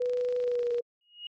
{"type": "tone with pitch glide", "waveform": "sine", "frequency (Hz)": [493.9, 479.3], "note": ["B4", "A#4"], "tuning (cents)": [0, 48], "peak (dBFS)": -26, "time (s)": [0, 0.81], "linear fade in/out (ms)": 10, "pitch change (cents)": -52, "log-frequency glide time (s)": [0.39, 0.7]}
{"type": "click train", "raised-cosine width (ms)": 0.2, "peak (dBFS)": -31, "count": 21, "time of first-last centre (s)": [0.02, 0.783], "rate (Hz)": 26.2}
{"type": "tone with exponential growth", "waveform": "sine", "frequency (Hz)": 2878, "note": "F#7", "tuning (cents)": -49, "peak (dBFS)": -34, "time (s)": [1.01, 1.27], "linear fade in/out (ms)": 2, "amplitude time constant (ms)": 55}
{"effects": ["AAC 32 kbps"]}